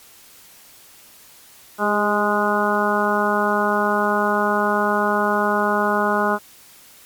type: harmonic tone with a mistuned harmonic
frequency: 207.7 Hz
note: G#3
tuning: in tune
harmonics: 1 / 2 / 3 / 4 / 5 / 6 / 7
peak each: -24 / -24 / -24 / -24 / -24 / -24 / -24 dBFS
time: 1.78-6.39 s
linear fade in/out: 50 ms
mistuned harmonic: 2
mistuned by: -24 cents
effects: white hiss -47 dBFS RMS until 7.05 s + MP3 96 kbps